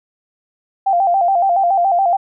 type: tone with vibrato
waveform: sine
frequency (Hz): 737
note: F#5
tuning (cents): -7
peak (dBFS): -11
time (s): 0.86-2.17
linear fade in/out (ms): 10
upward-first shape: square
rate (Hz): 7.1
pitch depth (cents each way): 100
effects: none